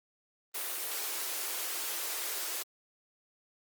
white high-pass noise, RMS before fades -36 dBFS, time 0.54-2.63 s, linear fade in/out 10 ms, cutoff 310 Hz, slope 96 dB/octave, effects Opus 32 kbps

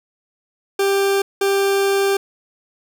40% pulse tone bursts at uneven times, 394.5 Hz, G4, 11 cents sharp, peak -14 dBFS, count 2, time 0.79-1.22 / 1.41-2.17 s, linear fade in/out 5 ms, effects none

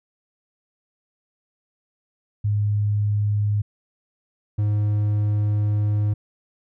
sine / triangle tone pair in turn, 103.83 / 104.49 Hz, G#2 / G#2, 0 / +11 cents, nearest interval unison, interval 11 cents, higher second, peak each -18 / -16 dBFS, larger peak second, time 2.44-3.62 / 4.58-6.14 s, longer second, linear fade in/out 10 ms, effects none

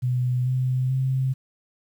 sine tone with pitch steps, 125.1 / 128.32 / 131.62 Hz, B2 / C3 / C3, +23 / -33 / +11 cents, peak -20 dBFS, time 0.02-1.34 s, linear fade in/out 20 ms, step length 440 ms, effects 9-bit

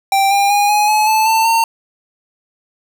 square tone with pitch steps, 784 / 800.9 / 818.2 / 835.9 / 854 / 872.4 / 891.3 / 910.5 Hz, G5 / G5 / G#5 / G#5 / G#5 / A5 / A5 / A#5, 0 / +37 / -26 / +11 / +48 / -15 / +22 / -41 cents, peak -11 dBFS, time 0.12-1.64 s, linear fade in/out 2 ms, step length 190 ms, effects none

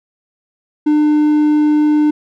triangle tone, 300.6 Hz, D4, 40 cents sharp, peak -7 dBFS, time 0.86-2.11 s, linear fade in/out 10 ms, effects none

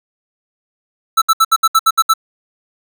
square tone bursts, 1318.5 Hz, E6, in tune, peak -8 dBFS, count 9, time 1.17-2.138 s, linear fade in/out 10 ms, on 48 ms, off 67 ms, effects none

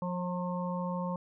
harmonic tone with a mistuned harmonic, 178.6 Hz, F3, 39 cents sharp, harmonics 1 / 3 / 5 / 6, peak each -33 / -38 / -40 / -41 dBFS, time 0.02-1.16 s, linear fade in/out 2 ms, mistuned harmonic 5, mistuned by +23 cents, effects none

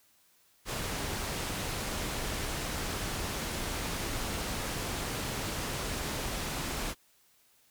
pink low-pass noise, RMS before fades -35 dBFS, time 0.65-6.95 s, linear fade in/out 50 ms, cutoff 12000 Hz, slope 12 dB/octave, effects white hiss -66 dBFS RMS until 7.7 s

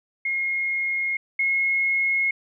sine tone pair in turn, 2149 / 2165 Hz, C7 / C#7, +46 / -41 cents, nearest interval unison, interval 13 cents, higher second, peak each -22 / -19 dBFS, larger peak second, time 0.25-1.17 / 1.39-2.31 s, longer neither, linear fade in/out 5 ms, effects none

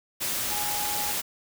sine tone in noise, 830.6 Hz, G#5, in tune, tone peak -33 dBFS, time 0.5-1.13 s, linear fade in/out 20 ms, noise white, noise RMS -29 dBFS, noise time 0.2-1.22 s, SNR -7 dB, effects none

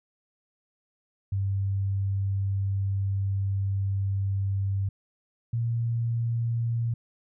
sine tone pair in turn, 98 / 116.54 Hz, G2 / A#2, 0 / 0 cents, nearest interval minor third, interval 300 cents, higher second, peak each -24 dBFS, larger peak neither, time 1.32-4.89 / 5.53-6.94 s, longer first, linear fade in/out 5 ms, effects none

